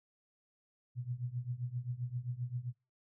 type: tone with tremolo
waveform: sine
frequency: 123.1 Hz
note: B2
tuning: 5 cents flat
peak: -32 dBFS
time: 0.95-2.73 s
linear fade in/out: 50 ms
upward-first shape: triangle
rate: 7.6 Hz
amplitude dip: 95%
effects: noise-tail reverb RT60 0.3 s tail -26 dB re dry